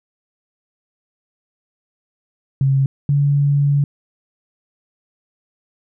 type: tone pair in turn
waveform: sine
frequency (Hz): 135.8 / 142.59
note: C#3 / C#3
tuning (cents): -35 / +49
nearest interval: minor second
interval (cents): 84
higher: second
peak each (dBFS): -12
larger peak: neither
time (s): 2.61-2.86 / 3.09-3.84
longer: second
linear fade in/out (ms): 2
effects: none